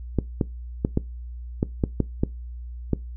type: clicks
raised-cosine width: 3 ms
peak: -7 dBFS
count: 9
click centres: 0.187 / 0.412 / 0.849 / 0.974 / 1.629 / 1.838 / 2.003 / 2.235 / 2.933 s
effects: noise-tail reverb RT60 0.2 s tail -21 dB re dry + added 60 Hz sine -33 dBFS peak until 3.16 s